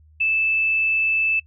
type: tone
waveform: sine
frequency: 2631 Hz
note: E7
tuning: 4 cents flat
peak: -17 dBFS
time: 0.2-1.4 s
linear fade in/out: 10 ms
effects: noise-tail reverb RT60 0.1 s tail -24 dB re dry + added 77 Hz sine -49 dBFS peak until 1.46 s